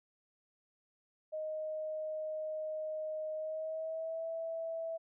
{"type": "tone with pitch glide", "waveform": "sine", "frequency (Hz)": [622.3, 655.9], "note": ["D#5", "E5"], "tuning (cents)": [0, -9], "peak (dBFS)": -36, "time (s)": [1.32, 4.98], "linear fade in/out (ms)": 20, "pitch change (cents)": 91, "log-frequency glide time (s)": [3.34, 4.27], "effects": []}